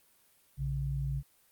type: tone pair together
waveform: sine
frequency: 59.08 / 138.59 Hz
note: A#1 / C#3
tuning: +24 / 0 cents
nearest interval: octave + minor third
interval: 1476 cents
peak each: -35 / -32 dBFS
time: 0.57-1.23 s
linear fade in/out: 50 ms
effects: white hiss -66 dBFS RMS until 1.51 s + Opus 32 kbps